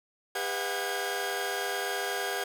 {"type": "tone cluster", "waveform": "sawtooth", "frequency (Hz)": [401, 496.9, 650, 731, 1628], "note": ["G4", "B4", "E5", "F#5", "G#6"], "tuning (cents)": [39, 11, -24, -21, -35], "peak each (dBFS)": [-32, -34, -38, -32, -31], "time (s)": [0.35, 2.44], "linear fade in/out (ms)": 5, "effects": []}